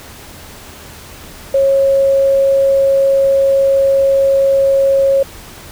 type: tone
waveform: sine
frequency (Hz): 546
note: C#5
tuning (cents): -26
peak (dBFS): -8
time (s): 1.54-5.23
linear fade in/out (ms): 5
effects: added 83 Hz sine -42 dBFS peak until 5.71 s + pink hiss -35 dBFS RMS until 5.71 s